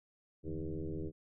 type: tone with frequency modulation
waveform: sine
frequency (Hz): 154.2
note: D#3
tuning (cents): -15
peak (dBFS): -36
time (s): 0.43-1.12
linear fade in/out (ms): 50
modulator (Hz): 80.8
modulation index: 3.5
effects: none